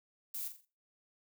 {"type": "noise with echo", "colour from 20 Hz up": "violet", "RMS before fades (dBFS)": -40, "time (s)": [0.34, 0.48], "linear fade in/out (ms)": 5, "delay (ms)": 43, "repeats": 4, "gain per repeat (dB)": -8, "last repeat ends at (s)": 0.652, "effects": ["noise-tail reverb RT60 0.3 s tail -17 dB re dry"]}